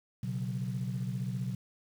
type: chord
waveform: sine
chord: B suspended second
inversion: none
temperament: equal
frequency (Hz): 123.47 / 138.59 / 185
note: B2 / C#3 / F#3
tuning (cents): 0 / 0 / 0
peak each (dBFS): -34 / -37 / -36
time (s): 0.23-1.55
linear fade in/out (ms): 5
effects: tanh soft clip ceiling -25 dBFS + 9-bit